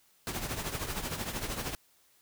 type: noise with tremolo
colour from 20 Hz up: pink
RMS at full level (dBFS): -33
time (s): 0.27-1.75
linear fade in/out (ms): 0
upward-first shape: triangle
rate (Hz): 13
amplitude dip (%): 70
effects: white hiss -66 dBFS RMS until 2.21 s